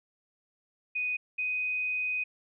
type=tone pair in turn; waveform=sine; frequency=2489 / 2500 Hz; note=D#7 / D#7; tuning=0 / +8 cents; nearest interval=unison; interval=8 cents; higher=second; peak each=-28 dBFS; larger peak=neither; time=0.95-1.17 / 1.38-2.24 s; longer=second; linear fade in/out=10 ms; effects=none